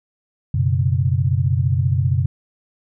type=chord; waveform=sine; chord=F# suspended fourth; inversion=none; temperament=equal; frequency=92.5 / 123.47 / 138.59 Hz; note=F#2 / B2 / C#3; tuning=0 / 0 / 0 cents; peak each=-19 / -19 / -20 dBFS; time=0.54-2.26 s; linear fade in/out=5 ms; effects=none